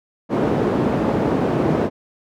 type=band-pass noise; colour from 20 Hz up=white; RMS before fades=-19 dBFS; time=0.29-1.9 s; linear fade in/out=50 ms; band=140 to 420 Hz; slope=12 dB/octave; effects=none